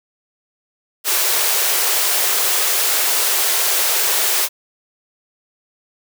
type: high-pass noise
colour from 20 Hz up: white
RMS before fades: -17 dBFS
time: 1.04-4.49 s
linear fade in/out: 50 ms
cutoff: 350 Hz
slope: 96 dB/octave
effects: none